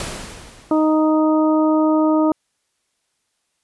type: noise with exponential decay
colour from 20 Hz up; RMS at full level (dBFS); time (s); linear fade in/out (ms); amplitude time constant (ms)
pink; -25; 0-1.2; 1; 260
type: harmonic tone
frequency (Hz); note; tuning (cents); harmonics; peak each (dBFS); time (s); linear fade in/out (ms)
311.1; D#4; 0; 1 / 2 / 3 / 4; -14 / -20 / -24 / -26; 0.71-2.32; 2
effects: white hiss -70 dBFS RMS until 3.63 s + resampled to 24000 Hz